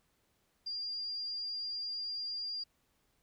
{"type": "tone", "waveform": "sine", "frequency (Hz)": 4797, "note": "D8", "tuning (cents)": 36, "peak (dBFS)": -36, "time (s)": [0.66, 2.64], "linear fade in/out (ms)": 10, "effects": ["pink hiss -75 dBFS RMS until 3.22 s"]}